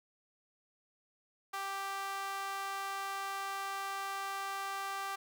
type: tone with high-pass filter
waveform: sawtooth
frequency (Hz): 392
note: G4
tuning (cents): 0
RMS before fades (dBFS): -39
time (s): 1.53-5.16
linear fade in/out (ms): 10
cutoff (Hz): 1000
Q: 2.7
effects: none